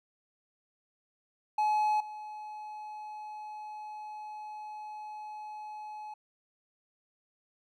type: tone with level steps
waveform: triangle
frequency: 850 Hz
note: G#5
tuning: 40 cents sharp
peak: -23 / -38 dBFS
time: 1.58-6.14 s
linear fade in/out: 5 ms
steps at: 2 s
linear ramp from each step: 5 ms
effects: none